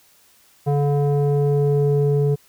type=tone with low-pass filter sweep; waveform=square; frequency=143.6 Hz; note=D3; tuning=39 cents flat; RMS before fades=-18 dBFS; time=0.66-2.36 s; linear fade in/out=20 ms; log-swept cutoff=640 to 380 Hz; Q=2.7; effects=white hiss -55 dBFS RMS until 2.48 s